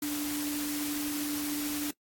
sine tone in noise, 293.4 Hz, D4, 2 cents flat, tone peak -31 dBFS, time 0.02-1.91 s, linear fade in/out 5 ms, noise white, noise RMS -37 dBFS, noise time 0.02-1.91 s, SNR +3 dB, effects noise-tail reverb RT60 0.1 s tail -22 dB re dry + AAC 64 kbps

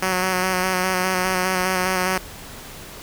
5% pulse tone with vibrato, 185 Hz, F#3, in tune, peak -8 dBFS, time 0.02-2.18 s, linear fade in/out 5 ms, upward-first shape square, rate 4.9 Hz, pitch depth 21 cents each way, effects pink hiss -38 dBFS RMS until 3.02 s

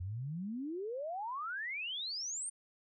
sine exponential sweep, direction up, 85.3 to 9200 Hz, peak -37 dBFS, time 0-2.5 s, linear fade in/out 10 ms, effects none

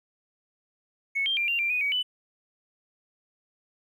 triangle tone with pitch steps, 2204 / 3177 / 2380 / 2778 / 2367 / 2482 / 2263 / 2990 Hz, C#7 / G7 / D7 / F7 / D7 / D#7 / C#7 / F#7, -11 / +23 / +22 / -10 / +13 / -5 / +35 / +17 cents, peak -20 dBFS, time 1.15-2.03 s, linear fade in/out 20 ms, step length 110 ms, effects tanh soft clip ceiling -22 dBFS

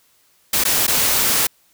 white noise with dropouts, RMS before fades -17 dBFS, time 0.53-1.47 s, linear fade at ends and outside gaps 5 ms, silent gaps 0.639-0.651 / 0.868-0.878 s, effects white hiss -58 dBFS RMS until 1.73 s

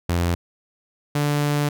sawtooth tone pair in turn, 86.4 / 146.28 Hz, F2 / D3, -18 / -7 cents, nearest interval major sixth, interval 911 cents, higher second, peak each -15 dBFS, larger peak neither, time 0.09-0.35 / 1.15-1.69 s, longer second, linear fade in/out 5 ms, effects none

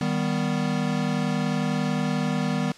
square chord, Eb augmented, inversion none, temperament equal, 155.56 / 196 / 246.9 Hz, Eb3 / G3 / B3, 0 / 0 / 0 cents, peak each -28 dBFS, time 0.01-2.72 s, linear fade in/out 2 ms, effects white hiss -48 dBFS RMS until 2.77 s + low-pass 6000 Hz 12 dB/octave

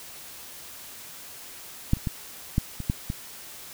clicks, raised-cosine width 5 ms, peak -7 / -28 / -14 / -9 / -20 / -11 / -16 dBFS, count 7, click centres 1.934 / 1.97 / 2.072 / 2.581 / 2.803 / 2.899 / 3.101 s, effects white hiss -43 dBFS RMS until 3.73 s

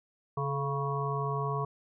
harmonic tone with a mistuned harmonic, 138.59 Hz, C#3, in tune, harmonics 1 / 3 / 5 / 7 / 8, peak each -32 / -36 / -40 / -38 / -35 dBFS, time 0.37-1.65 s, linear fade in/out 5 ms, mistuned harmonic 3, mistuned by +51 cents, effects none

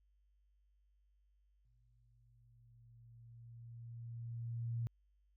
sine tone with exponential growth, 116.9 Hz, A#2, 5 cents sharp, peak -35 dBFS, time 1.65-4.87 s, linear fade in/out 0 ms, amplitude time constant 700 ms, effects added 50 Hz sine -70 dBFS peak until 5.36 s

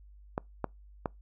clicks, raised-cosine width 1 ms, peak -16 dBFS, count 3, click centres 0.379 / 0.643 / 1.058 s, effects noise-tail reverb RT60 0.2 s tail -26 dB re dry + added 50 Hz sine -51 dBFS peak until 1.21 s

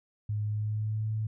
sine tone with pitch glide, 105.3 to 108.95 Hz, G#2 to A2, +24 to -17 cents, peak -28 dBFS, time 0.29-1.27 s, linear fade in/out 5 ms, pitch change +59 cents, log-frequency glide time 0.43-1.1 s, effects none

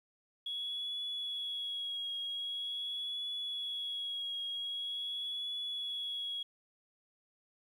sine tone with vibrato, 3344 Hz, G#7, 11 cents sharp, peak -35 dBFS, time 0.46-6.43 s, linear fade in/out 5 ms, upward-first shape triangle, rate 0.44 Hz, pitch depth 32 cents each way, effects tanh soft clip ceiling -31 dBFS + 11-bit

